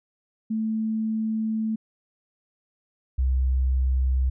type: tone pair in turn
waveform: sine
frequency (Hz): 220 / 64.75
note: A3 / C2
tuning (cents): 0 / -17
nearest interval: octave + major sixth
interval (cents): 2117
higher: first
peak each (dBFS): -23 / -19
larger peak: second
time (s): 0.5-1.76 / 3.18-4.3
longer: first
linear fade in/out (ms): 10
effects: none